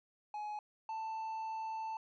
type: tone pair in turn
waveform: triangle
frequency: 841 / 885.5 Hz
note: G#5 / A5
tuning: +22 / +11 cents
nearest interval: minor second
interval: 89 cents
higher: second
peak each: -37 / -36 dBFS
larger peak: second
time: 0.34-0.59 / 0.89-1.97 s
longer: second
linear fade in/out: 2 ms
effects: resampled to 16000 Hz